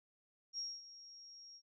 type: tone with ADSR envelope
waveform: sine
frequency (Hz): 5588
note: F8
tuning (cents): 0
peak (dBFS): -38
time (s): 0.53-1.62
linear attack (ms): 53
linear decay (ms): 230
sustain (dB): -15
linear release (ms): 61
effects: none